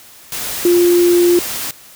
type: tone in noise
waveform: sine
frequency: 349.9 Hz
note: F4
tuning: 3 cents sharp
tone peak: -8 dBFS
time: 0.65-1.39 s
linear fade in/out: 2 ms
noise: white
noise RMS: -23 dBFS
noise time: 0.32-1.71 s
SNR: +12 dB
effects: white hiss -41 dBFS RMS until 1.95 s